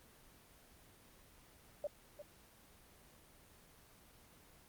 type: tone with echo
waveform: sine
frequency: 587.3 Hz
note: D5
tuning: in tune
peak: -36 dBFS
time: 1.84-1.87 s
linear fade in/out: 2 ms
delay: 350 ms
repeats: 1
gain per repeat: -11 dB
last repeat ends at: 2.22 s
effects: pink hiss -63 dBFS RMS until 4.68 s + Opus 24 kbps